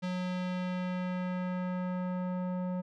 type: tone with low-pass filter sweep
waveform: square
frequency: 181.9 Hz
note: F#3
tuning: 29 cents flat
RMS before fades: -34 dBFS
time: 0.02-2.82 s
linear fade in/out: 20 ms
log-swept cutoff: 4400 to 830 Hz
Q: 1
effects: none